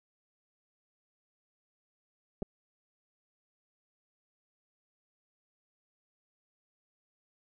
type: clicks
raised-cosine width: 2 ms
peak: -23 dBFS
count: 2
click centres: 2.422 / 2.427 s
effects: none